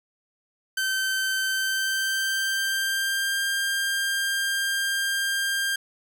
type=tone with pitch glide; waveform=sawtooth; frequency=1545 to 1596.7 Hz; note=G6 to G6; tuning=-26 to +31 cents; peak=-20 dBFS; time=0.77-5.76 s; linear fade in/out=5 ms; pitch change=+57 cents; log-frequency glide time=1.47-3.43 s; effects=none